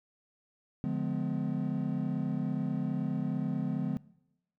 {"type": "chord", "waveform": "triangle", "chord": "D diminished seventh", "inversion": "none", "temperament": "just", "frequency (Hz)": [146.83, 176.2, 211.4, 253.7], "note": ["D3", "F3", "Ab3", "Cb4"], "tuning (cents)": [0, 16, 31, 47], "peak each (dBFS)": -33, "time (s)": [0.84, 3.97], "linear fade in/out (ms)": 0, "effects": ["noise-tail reverb RT60 0.9 s tail -22 dB re dry", "tanh soft clip ceiling -17 dBFS"]}